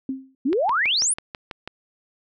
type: tone with exponential decay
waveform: sine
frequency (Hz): 265.2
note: C4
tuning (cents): +23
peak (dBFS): -21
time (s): 0.09-0.35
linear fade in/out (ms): 2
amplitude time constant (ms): 56
type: exponential sweep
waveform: sine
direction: up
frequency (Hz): 241.2 to 10548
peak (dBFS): -18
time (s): 0.45-1.14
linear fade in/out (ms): 10
type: click train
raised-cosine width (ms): 0.3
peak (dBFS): -16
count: 8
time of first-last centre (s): 0.53-1.676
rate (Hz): 6.11
effects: none